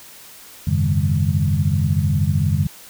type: tone cluster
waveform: sine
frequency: 89.8 / 102.7 / 138.3 / 154.3 / 201.1 Hz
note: F2 / G#2 / C#3 / D#3 / G3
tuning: +49 / -19 / -4 / -14 / +44 cents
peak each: -20 / -23 / -21 / -21 / -26 dBFS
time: 0.67-2.67 s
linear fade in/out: 5 ms
effects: white hiss -42 dBFS RMS until 2.89 s